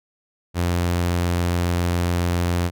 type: tone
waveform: sawtooth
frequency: 87.31 Hz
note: F2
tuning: in tune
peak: -15 dBFS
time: 0.54-2.71 s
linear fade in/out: 50 ms
effects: none